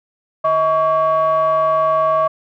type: ring-modulated tone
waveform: triangle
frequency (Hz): 244.2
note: B3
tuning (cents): -19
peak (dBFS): -7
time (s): 0.44-2.28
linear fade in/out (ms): 10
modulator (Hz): 881
effects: tanh soft clip ceiling -4 dBFS